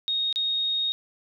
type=tone with dropouts; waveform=sine; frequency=3729 Hz; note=A#7; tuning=in tune; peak=-23 dBFS; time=0.08-0.92 s; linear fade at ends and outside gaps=0 ms; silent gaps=0.327-0.359 s; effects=none